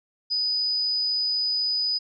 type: tone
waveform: sine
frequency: 4978 Hz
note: D#8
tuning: in tune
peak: -22 dBFS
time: 0.3-1.99 s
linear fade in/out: 20 ms
effects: none